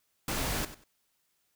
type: noise with echo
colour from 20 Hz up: pink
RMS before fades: -32 dBFS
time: 0.28-0.65 s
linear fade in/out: 2 ms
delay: 95 ms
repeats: 2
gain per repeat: -14 dB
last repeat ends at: 0.84 s
effects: white hiss -75 dBFS RMS until 1.55 s